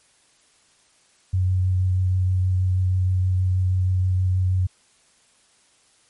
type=tone with vibrato; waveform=sine; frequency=92.5 Hz; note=F#2; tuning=in tune; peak=-17 dBFS; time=1.33-4.67 s; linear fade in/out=10 ms; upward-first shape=triangle; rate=6.3 Hz; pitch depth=16 cents each way; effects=white hiss -59 dBFS RMS until 6.09 s + MP3 48 kbps